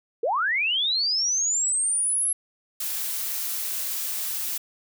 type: linear sweep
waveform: sine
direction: up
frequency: 410 to 11175 Hz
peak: -21 dBFS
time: 0.23-2.33 s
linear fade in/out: 5 ms
type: noise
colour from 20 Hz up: blue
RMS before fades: -29 dBFS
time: 2.8-4.58 s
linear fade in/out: 5 ms
effects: none